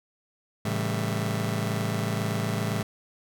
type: chord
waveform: sawtooth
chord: A dominant seventh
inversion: none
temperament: just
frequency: 110 / 137.5 / 165 / 198 Hz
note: A2 / C#3 / E3 / G3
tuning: 0 / -14 / +2 / +18 cents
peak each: -25 / -30 / -28 / -28 dBFS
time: 0.65-2.83 s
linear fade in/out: 5 ms
effects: none